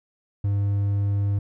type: tone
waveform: triangle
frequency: 100.6 Hz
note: G2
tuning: 45 cents sharp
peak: -18 dBFS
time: 0.44-1.39 s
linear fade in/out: 5 ms
effects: none